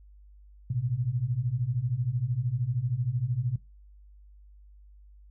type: beating tone pair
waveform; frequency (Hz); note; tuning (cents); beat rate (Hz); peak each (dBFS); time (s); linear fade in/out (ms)
sine; 114.8 / 127.8; A#2 / C3; -26 / -40; 13; -31 / -28; 0.7-3.56; 5
effects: noise-tail reverb RT60 0.2 s tail -18 dB re dry + added 50 Hz sine -50 dBFS peak until 5.3 s